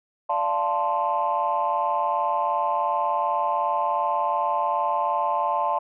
sine chord, D minor seventh, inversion none, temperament equal with one note detuned, 587.3 / 690 / 880 / 1046.5 Hz, D5 / F5 / A5 / C6, 0 / -21 / 0 / 0 cents, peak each -29 / -27 / -24 / -25 dBFS, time 0.29-5.79 s, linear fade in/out 10 ms, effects tanh soft clip ceiling -13 dBFS

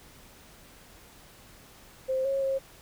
sine tone with pitch steps, 524 / 545 / 538 Hz, C5 / C#5 / C5, +2 / -29 / +48 cents, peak -25 dBFS, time 2.08-2.59 s, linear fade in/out 20 ms, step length 170 ms, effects pink hiss -53 dBFS RMS until 2.81 s

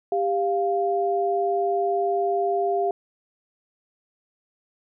sine tone pair together, 396.7 / 698.5 Hz, G4 / F5, +21 / 0 cents, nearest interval minor seventh, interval 979 cents, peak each -23 dBFS, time 0.12-2.91 s, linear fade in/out 2 ms, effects none

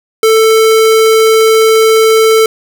square tone, 442.8 Hz, A4, 11 cents sharp, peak -5 dBFS, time 0.23-2.46 s, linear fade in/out 2 ms, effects none

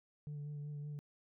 sine tone with vibrato, 146.83 Hz, D3, in tune, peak -39 dBFS, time 0.27-0.99 s, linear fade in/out 0 ms, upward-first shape sine, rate 5.3 Hz, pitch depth 21 cents each way, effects tanh soft clip ceiling -40 dBFS

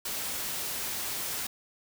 white noise, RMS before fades -34 dBFS, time 0.05-1.47 s, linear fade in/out 5 ms, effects none

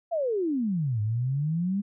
sine exponential two-way sweep, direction down then up, 702 to 103.2 to 206.7 Hz, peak -24 dBFS, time 0.11-1.82 s, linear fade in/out 20 ms, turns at 1.01 s, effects none

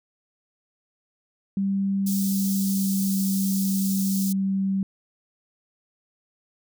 sine tone with pitch glide, 196 to 193.64 Hz, G3 to G3, 0 to -21 cents, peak -21 dBFS, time 1.57-4.83 s, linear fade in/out 2 ms, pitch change -21 cents, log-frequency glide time 2.01-3.2 s
white high-pass noise, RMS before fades -32 dBFS, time 2.06-4.33 s, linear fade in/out 10 ms, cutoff 4700 Hz, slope 24 dB/octave
effects none

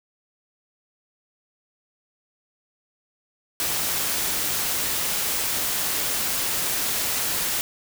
white noise, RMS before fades -25 dBFS, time 3.6-7.61 s, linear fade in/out 0 ms, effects none

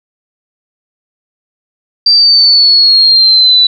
sine linear sweep, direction down, 4699 to 3951 Hz, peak -3 dBFS, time 2.06-3.67 s, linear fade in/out 5 ms, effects none

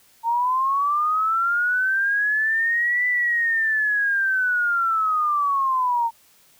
sine linear two-way sweep, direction up then down, 910 to 1989 to 910 Hz, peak -18 dBFS, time 0.23-6.11 s, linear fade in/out 50 ms, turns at 3.07 s, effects white hiss -56 dBFS RMS until 6.59 s

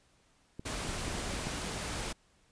clicks, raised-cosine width 3 ms, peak -28 dBFS, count 7, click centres 0.595 / 0.853 / 1.081 / 1.152 / 1.299 / 1.337 / 1.47 s
pink noise, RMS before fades -37 dBFS, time 0.65-2.13 s, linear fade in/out 10 ms
effects pink hiss -68 dBFS RMS until 2.51 s + resampled to 22050 Hz

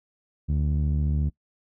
sawtooth tone with low-pass filter, 74.1 Hz, D2, 16 cents sharp, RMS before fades -24 dBFS, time 0.48-1.3 s, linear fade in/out 20 ms, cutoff 170 Hz, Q 1.4, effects noise-tail reverb RT60 0.1 s tail -23 dB re dry

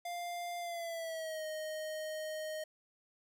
square tone with pitch glide, 698.5 to 622.3 Hz, F5 to D#5, 0 to 0 cents, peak -39 dBFS, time 0.05-2.64 s, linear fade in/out 5 ms, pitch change -200 cents, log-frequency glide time 0.59-1.45 s, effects none

